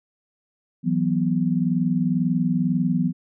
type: chord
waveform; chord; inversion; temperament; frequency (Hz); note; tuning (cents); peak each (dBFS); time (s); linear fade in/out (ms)
sine; E suspended second; none; equal; 164.81 / 185 / 246.9; E3 / F#3 / B3; 0 / 0 / 0; -23; 0.83-3.13; 50
effects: none